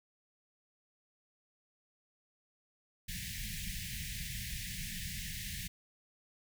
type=band-stop noise; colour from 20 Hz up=pink; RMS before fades=-41 dBFS; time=3.08-5.68 s; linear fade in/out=10 ms; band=210 to 1700 Hz; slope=96 dB/octave; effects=none